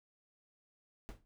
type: noise with exponential decay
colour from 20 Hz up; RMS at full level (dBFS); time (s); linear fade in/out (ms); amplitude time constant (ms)
brown; -38; 1.09-1.25; 0; 33
effects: none